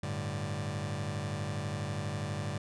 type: chord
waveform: sawtooth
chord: G suspended second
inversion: none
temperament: just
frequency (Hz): 98 / 110.25 / 147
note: G2 / A2 / D3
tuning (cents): 0 / +4 / +2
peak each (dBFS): -33 / -35 / -33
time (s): 0.03-2.58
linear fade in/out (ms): 5
effects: resampled to 22050 Hz